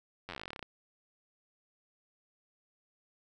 slowing click train, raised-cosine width 0.3 ms, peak -25 dBFS, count 18, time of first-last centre 0.29-0.628 s, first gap 10 ms, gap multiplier 1.08, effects none

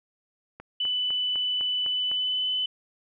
click train, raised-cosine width 0.5 ms, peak -26 dBFS, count 7, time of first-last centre 0.6-2.115 s, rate 3.96 Hz
sine tone with pitch glide, 2989 to 3015 Hz, F#7 to F#7, +17 to +32 cents, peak -24 dBFS, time 0.8-2.66 s, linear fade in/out 5 ms, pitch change +15 cents, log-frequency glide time 1.83-2.47 s
effects none

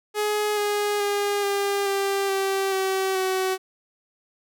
sawtooth tone with pitch steps, 420 / 413.5 / 407.1 / 400.8 / 394.6 / 388.5 / 382.5 / 376.6 Hz, G#4 / G#4 / G#4 / G4 / G4 / G4 / G4 / F#4, +19 / -8 / -35 / +38 / +11 / -16 / -42 / +31 cents, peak -18 dBFS, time 0.14-3.58 s, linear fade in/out 50 ms, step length 430 ms, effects none

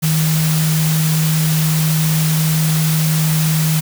sine tone in noise, 157.5 Hz, D#3, 21 cents sharp, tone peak -13 dBFS, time 0.02-3.81 s, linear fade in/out 20 ms, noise white, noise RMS -22 dBFS, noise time 0.02-3.81 s, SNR +6 dB, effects none

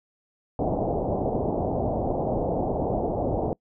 white low-pass noise, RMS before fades -26 dBFS, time 0.59-3.53 s, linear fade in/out 2 ms, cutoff 770 Hz, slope 48 dB/octave, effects noise-tail reverb RT60 0.1 s tail -25 dB re dry

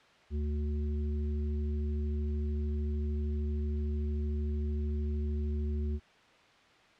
harmonic tone, 73.9 Hz, D2, 11 cents sharp, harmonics 1 / 3 / 5, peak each -30 / -40 / -44 dBFS, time 0.3-6 s, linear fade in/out 50 ms, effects white hiss -60 dBFS RMS until 6.99 s + low-pass 3000 Hz 12 dB/octave

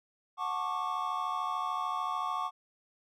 triangle chord, D major seventh, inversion first, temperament just, 734.2 / 881 / 1101.2 / 1174.7 Hz, F#5 / A5 / C#6 / D6, -14 / +2 / -12 / 0 cents, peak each -37 / -38 / -32 / -35 dBFS, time 0.37-2.51 s, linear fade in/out 50 ms, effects none

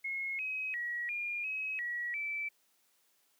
sine tone with pitch steps, 2166 / 2538 / 1915 / 2414 / 2553 / 1922 / 2320 Hz, C#7 / D#7 / A#6 / D7 / D#7 / B6 / D7, -41 / +34 / +46 / +47 / +44 / -48 / -22 cents, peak -34 dBFS, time 0.04-2.49 s, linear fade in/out 10 ms, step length 350 ms, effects white hiss -72 dBFS RMS until 3.39 s + high-pass 200 Hz 12 dB/octave

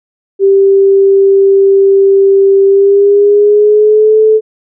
sine tone with pitch glide, 392 to 435 Hz, G4 to A4, 0 to -20 cents, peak -3 dBFS, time 0.39-4.41 s, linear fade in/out 50 ms, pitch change +180 cents, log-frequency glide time 2.66-4.2 s, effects none

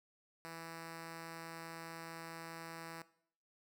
5% pulse tone, 164.81 Hz, E3, in tune, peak -35 dBFS, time 0.45-3.02 s, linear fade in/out 0 ms, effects noise-tail reverb RT60 0.6 s tail -18 dB re dry

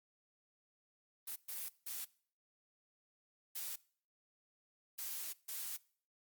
blue noise bursts at uneven times, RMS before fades -43 dBFS, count 6, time 1.27-1.36 / 1.48-1.69 / 1.86-2.05 / 3.55-3.76 / 4.98-5.33 / 5.48-5.77 s, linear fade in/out 10 ms, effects noise-tail reverb RT60 0.5 s tail -22 dB re dry + Opus 32 kbps

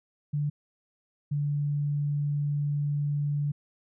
sine tone pair in turn, 146.7 / 145.35 Hz, D3 / D3, -2 / -18 cents, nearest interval unison, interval 16 cents, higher first, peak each -25 dBFS, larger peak neither, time 0.33-0.5 / 1.31-3.52 s, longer second, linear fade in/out 10 ms, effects none

